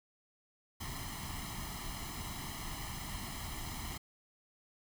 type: noise with comb filter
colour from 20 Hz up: pink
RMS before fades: -42 dBFS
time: 0.8-3.98 s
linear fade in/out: 10 ms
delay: 0.98 ms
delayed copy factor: +0.8
effects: none